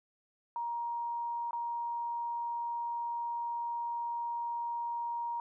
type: tone with dropouts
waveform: sine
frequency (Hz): 942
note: A#5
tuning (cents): +18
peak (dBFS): -33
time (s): 0.56-5.4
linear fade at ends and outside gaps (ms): 1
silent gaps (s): 1.509-1.531
effects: none